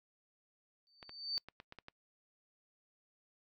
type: tone with exponential growth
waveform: sine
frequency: 4572 Hz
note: D8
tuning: 47 cents flat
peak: -32 dBFS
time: 0.87-1.38 s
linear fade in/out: 0 ms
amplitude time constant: 110 ms
type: clicks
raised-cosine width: 0.3 ms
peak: -33 dBFS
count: 8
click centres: 1.028 / 1.094 / 1.378 / 1.486 / 1.601 / 1.724 / 1.787 / 1.884 s
effects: noise-tail reverb RT60 0.1 s tail -25 dB re dry